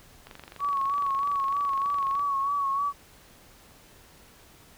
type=click train; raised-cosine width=0.3 ms; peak=-27 dBFS; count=47; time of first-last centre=0.27-2.195 s; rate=23.9 Hz
type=tone with vibrato; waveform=sine; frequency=1118 Hz; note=C#6; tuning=14 cents sharp; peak=-24 dBFS; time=0.59-2.93 s; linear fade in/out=50 ms; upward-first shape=sine; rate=3.2 Hz; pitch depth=46 cents each way
effects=pink hiss -54 dBFS RMS until 4.77 s